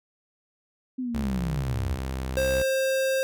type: linear sweep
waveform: sine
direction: down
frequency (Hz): 261.6 to 65.41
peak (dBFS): -27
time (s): 0.98-1.99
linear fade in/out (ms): 10
type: tone with vibrato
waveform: sawtooth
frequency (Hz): 65.41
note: C2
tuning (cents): 0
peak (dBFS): -25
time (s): 1.14-2.63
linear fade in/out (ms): 10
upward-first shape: triangle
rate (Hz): 2.4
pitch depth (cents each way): 15
type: tone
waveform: square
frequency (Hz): 531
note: C5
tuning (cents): +25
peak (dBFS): -23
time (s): 2.37-3.23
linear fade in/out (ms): 0
effects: none